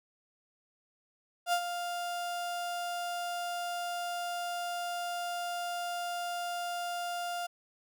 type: tone with ADSR envelope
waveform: 35% pulse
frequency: 700 Hz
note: F5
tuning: 4 cents sharp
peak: -23 dBFS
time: 1.46-7.47 s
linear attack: 68 ms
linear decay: 73 ms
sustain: -9 dB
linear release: 12 ms
effects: none